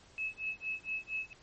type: tone with tremolo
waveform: sine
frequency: 2591 Hz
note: E7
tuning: 30 cents flat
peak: -32 dBFS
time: 0.18-1.33 s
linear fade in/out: 0 ms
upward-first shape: sine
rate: 4.3 Hz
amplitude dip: 100%
effects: pink hiss -60 dBFS RMS until 1.42 s + MP3 32 kbps